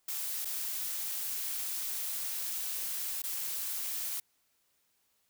blue noise with dropouts, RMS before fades -36 dBFS, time 0.08-4.2 s, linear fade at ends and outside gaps 5 ms, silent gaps 0.448-0.453 / 3.22-3.237 s, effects white hiss -74 dBFS RMS until 5.29 s

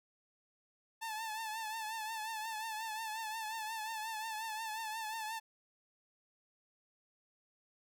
sawtooth tone with vibrato, 880 Hz, A5, in tune, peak -35 dBFS, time 1.01-5.4 s, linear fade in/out 20 ms, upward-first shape triangle, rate 5.6 Hz, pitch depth 67 cents each way, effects none

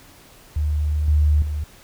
sine tone with level steps, 75.1 Hz, D2, 39 cents sharp, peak -18 / -13 / -22 dBFS, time 0.56-1.64 s, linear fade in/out 5 ms, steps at 1.08 / 1.42 s, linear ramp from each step 2 ms, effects pink hiss -48 dBFS RMS until 1.83 s

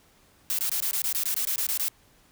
blue noise bursts, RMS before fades -27 dBFS, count 13, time 0.5-1.883 s, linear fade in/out 0 ms, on 87 ms, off 21 ms, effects pink hiss -60 dBFS RMS until 2.31 s

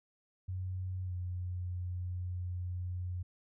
sine tone with pitch glide, 92.5 to 89.87 Hz, F#2 to F#2, 0 to -50 cents, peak -35 dBFS, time 0.48-3.23 s, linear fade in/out 10 ms, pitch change -50 cents, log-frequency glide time 1.04-1.13 s, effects none

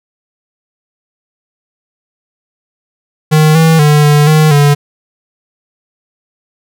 square tone with pitch steps, 154.7 / 161.7 / 149 / 147.7 / 154.9 / 144.7 Hz, D#3 / E3 / D3 / D3 / D#3 / D3, -10 / -33 / +25 / +10 / -7 / -25 cents, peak -5 dBFS, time 3.31-4.75 s, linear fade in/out 20 ms, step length 240 ms, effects none

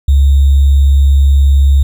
sine tone with sample-and-hold, 69.3 Hz, C#2, in tune, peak -4 dBFS, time 0.08-1.83 s, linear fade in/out 5 ms, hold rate 3675 Hz, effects none

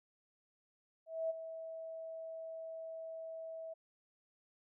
sine tone with ADSR envelope, 650 Hz, E5, 24 cents flat, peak -32 dBFS, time 1.06-3.74 s, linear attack 240 ms, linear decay 20 ms, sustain -11 dB, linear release 12 ms, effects none

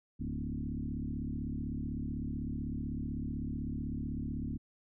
sine tone with frequency modulation, 155.56 Hz, D#3, in tune, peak -34 dBFS, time 0.19-4.58 s, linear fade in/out 20 ms, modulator 35.9 Hz, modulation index 3.5, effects none

